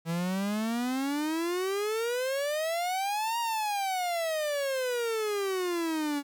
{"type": "exponential two-way sweep", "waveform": "45% pulse", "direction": "up then down", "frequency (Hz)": [162.5, 946, 280.7], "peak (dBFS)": -28, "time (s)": [0.05, 6.23], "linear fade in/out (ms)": 50, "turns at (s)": 3.39, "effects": ["11-bit"]}